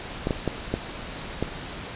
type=clicks; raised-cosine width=2 ms; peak=-10 dBFS; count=5; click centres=0.271 / 0.308 / 0.477 / 0.74 / 1.426 s; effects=pink hiss -36 dBFS RMS until 1.95 s + resampled to 8000 Hz